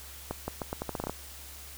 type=accelerating click train; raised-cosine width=1 ms; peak=-18 dBFS; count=11; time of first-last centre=0.31-1.096 s; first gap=170 ms; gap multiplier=0.81; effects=added 69 Hz sine -49 dBFS peak until 1.77 s + white hiss -47 dBFS RMS until 1.77 s